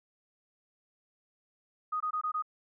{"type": "tone bursts", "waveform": "sine", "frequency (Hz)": 1244.5, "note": "D#6", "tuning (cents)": 0, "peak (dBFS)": -29, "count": 5, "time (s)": [1.92, 2.424], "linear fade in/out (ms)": 10, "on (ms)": 84, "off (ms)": 21, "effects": []}